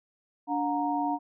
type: tone cluster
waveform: sine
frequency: 290.5 / 722 / 932 Hz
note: D4 / F#5 / A#5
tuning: -19 / -43 / -1 cents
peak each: -30 dBFS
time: 0.47-1.19 s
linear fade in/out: 50 ms
effects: none